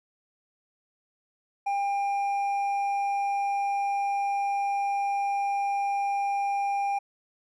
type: tone with hard clipping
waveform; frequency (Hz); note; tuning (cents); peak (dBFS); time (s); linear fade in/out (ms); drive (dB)
triangle; 800; G5; +35; -26; 1.66-6.99; 10; 8
effects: none